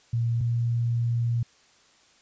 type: tone pair in turn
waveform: sine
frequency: 116.9 / 117.99 Hz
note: A#2 / A#2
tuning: +5 / +21 cents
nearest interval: unison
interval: 16 cents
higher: second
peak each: -22 dBFS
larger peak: neither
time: 0.13-0.41 / 0.41-1.43 s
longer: second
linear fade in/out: 5 ms
effects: white hiss -59 dBFS RMS until 2.21 s + resampled to 16000 Hz